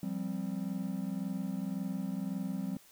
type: chord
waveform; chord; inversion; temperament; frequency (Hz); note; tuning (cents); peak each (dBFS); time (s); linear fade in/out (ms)
triangle; F suspended second; none; just; 174.61 / 196.44 / 261.9; F3 / G3 / C4; 0 / +4 / +2; -37 / -34 / -38; 0.03-2.77; 2
effects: white hiss -60 dBFS RMS until 2.91 s